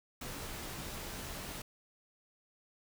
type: noise with comb filter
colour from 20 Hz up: pink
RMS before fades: -43 dBFS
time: 0.21-1.62 s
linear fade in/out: 5 ms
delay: 19 ms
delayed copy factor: -0.55
effects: none